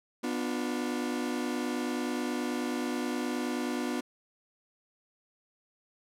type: chord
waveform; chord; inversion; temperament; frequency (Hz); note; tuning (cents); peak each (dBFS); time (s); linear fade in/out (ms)
40% pulse; B diminished; none; just; 246.9 / 296.3 / 355.6; B3 / D4 / F4; 0 / +15 / +31; -32 / -35 / -36; 0.23-4.01; 10
effects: low-pass 12000 Hz 12 dB/octave